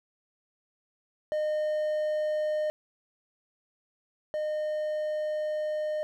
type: tone pair in turn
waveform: triangle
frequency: 611 / 611 Hz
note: D#5 / D#5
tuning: -32 / -32 cents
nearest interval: unison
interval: 0 cents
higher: neither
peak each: -24 / -26 dBFS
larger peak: first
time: 1.32-2.7 / 4.34-6.03 s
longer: second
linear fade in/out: 0 ms
effects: none